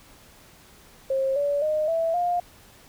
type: tone with pitch steps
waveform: sine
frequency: 535 / 573.4 / 614.6 / 658.7 / 705.9 Hz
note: C5 / D5 / D#5 / E5 / F5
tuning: +38 / -42 / -21 / -1 / +18 cents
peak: -21 dBFS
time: 1.1-2.4 s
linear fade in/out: 5 ms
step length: 260 ms
effects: pink hiss -52 dBFS RMS until 2.88 s